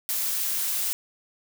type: noise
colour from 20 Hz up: blue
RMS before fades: -27 dBFS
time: 0.09-0.93 s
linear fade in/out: 0 ms
effects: none